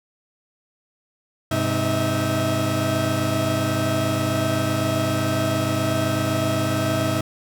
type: tone cluster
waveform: 30% pulse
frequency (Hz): 101.5 / 129.6 / 311.3 / 650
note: G#2 / C3 / D#4 / E5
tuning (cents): -39 / -16 / +1 / -24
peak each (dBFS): -23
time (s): 1.51-7.21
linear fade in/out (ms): 5
effects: none